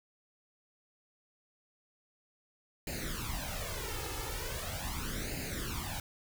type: noise with flanger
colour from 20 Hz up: pink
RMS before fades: -38 dBFS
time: 2.87-6 s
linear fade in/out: 2 ms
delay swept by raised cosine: 0.43 to 2.33 ms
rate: 0.4 Hz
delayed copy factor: +0.8
effects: none